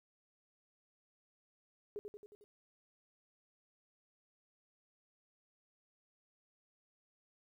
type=tone with echo; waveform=sine; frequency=414.7 Hz; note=G#4; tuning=3 cents flat; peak=-39 dBFS; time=1.96-1.99 s; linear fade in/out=0 ms; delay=90 ms; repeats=5; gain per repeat=-4 dB; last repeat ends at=2.44 s; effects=13-bit